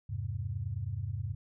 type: chord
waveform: sine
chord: E augmented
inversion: none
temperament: equal with one note detuned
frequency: 82.41 / 101.34 / 130.81 Hz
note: E2 / G#2 / B#2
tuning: 0 / -42 / 0 cents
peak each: -40 / -35 / -39 dBFS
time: 0.09-1.35 s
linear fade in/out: 10 ms
effects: none